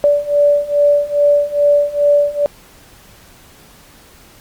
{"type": "beating tone pair", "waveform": "sine", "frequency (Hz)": [579, 581.4], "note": ["D5", "D5"], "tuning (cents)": [-25, -18], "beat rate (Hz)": 2.4, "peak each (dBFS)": [-14, -12], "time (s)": [0.04, 2.46], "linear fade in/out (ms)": 0, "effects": ["pink hiss -44 dBFS RMS until 4.4 s", "Opus 48 kbps"]}